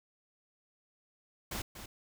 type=noise with echo; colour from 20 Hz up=pink; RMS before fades=-38 dBFS; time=1.51-1.62 s; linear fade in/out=5 ms; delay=240 ms; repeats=1; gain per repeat=-9 dB; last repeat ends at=1.86 s; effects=none